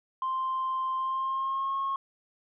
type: tone with pitch glide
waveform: sine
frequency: 1046.5 to 1087.2 Hz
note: C6 to C#6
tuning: 0 to -34 cents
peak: -26 dBFS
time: 0.22-1.96 s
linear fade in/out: 2 ms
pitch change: +66 cents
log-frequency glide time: 0.97-1.76 s
effects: tanh soft clip ceiling -24 dBFS